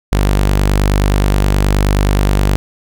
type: tone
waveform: sawtooth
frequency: 49.49 Hz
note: G1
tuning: 17 cents sharp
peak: -6 dBFS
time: 0.12-2.56 s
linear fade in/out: 0 ms
effects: none